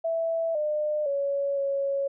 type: tone with pitch steps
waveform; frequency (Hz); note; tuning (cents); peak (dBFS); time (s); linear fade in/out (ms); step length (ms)
sine; 659 / 603 / 560 / 554; E5 / D5 / C#5 / C#5; -1 / +46 / +18 / -1; -24; 0.04-2.08; 10; 510
effects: none